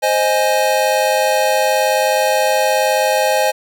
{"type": "chord", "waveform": "square", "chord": "Ab major", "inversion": "first", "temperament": "equal", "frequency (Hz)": [523.3, 622.3, 830.6], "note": ["C5", "Eb5", "Ab5"], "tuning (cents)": [0, 0, 0], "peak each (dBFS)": -18, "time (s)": [0.02, 3.52], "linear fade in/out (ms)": 20, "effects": []}